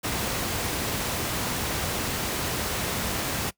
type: noise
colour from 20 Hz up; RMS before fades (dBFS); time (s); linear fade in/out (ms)
pink; -28; 0.03-3.51; 20
effects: noise-tail reverb RT60 0.1 s tail -21 dB re dry + high-pass 60 Hz 12 dB/octave